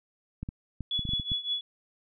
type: clicks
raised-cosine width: 5 ms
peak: -22 dBFS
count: 9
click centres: 0.43 / 0.489 / 0.807 / 0.993 / 1.053 / 1.091 / 1.135 / 1.198 / 1.318 s
type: tone with tremolo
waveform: sine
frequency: 3399 Hz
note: G#7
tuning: 39 cents sharp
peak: -25 dBFS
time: 0.91-1.61 s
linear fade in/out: 2 ms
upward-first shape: triangle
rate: 5.3 Hz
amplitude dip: 90%
effects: none